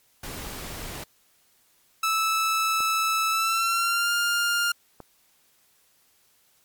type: noise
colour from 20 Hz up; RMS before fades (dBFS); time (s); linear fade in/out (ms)
pink; -36; 0.23-1.04; 5
type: tone with pitch glide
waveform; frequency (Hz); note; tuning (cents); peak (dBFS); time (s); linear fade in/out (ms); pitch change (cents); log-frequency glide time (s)
sawtooth; 1311 to 1405.1; E6 to F6; -10 to +10; -18; 2.03-4.72; 5; +120; 3.3-4.12
type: clicks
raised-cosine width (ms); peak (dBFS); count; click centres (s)
1; -26; 2; 2.805 / 5.003
effects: white hiss -63 dBFS RMS until 6.64 s + MP3 96 kbps